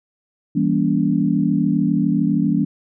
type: chord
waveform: sine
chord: E diminished seventh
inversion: none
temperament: just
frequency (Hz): 164.81 / 197.78 / 237.3 / 284.8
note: E3 / G3 / Bb3 / Db4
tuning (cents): 0 / +16 / +31 / +47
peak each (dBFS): -21 / -20 / -21 / -20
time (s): 0.55-2.65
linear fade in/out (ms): 10
effects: none